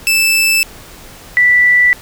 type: tone pair in turn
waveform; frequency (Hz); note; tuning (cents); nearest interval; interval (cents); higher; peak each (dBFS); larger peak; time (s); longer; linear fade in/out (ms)
sawtooth / sine; 2637 / 1968.7; E7 / B6; 0 / -6; perfect fourth; 506; first; -6; neither; 0.07-0.63 / 1.37-1.93; neither; 0
effects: pink hiss -36 dBFS RMS until 2.01 s